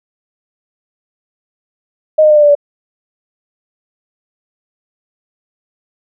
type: tone with pitch steps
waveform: sine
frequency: 621 / 612.1 / 603.3 / 594.7 / 586.1 / 577.7 Hz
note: D#5 / D#5 / D5 / D5 / D5 / D5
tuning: -3 / -28 / +46 / +22 / -4 / -29 cents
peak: -4 dBFS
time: 2.18-2.552 s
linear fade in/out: 10 ms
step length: 62 ms
effects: none